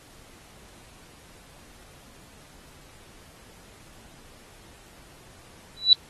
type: tone with exponential growth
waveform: sine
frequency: 3951 Hz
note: B7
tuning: in tune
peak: -7 dBFS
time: 5.77-5.93 s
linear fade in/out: 1 ms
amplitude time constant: 33 ms
effects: pink hiss -52 dBFS RMS until 6.09 s + AAC 32 kbps